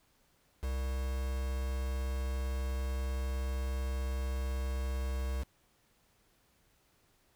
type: tone with quantisation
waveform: triangle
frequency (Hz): 65.4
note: C2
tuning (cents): 0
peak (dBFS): -30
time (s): 0.62-5.44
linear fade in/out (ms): 20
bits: 7
effects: pink hiss -70 dBFS RMS until 7.35 s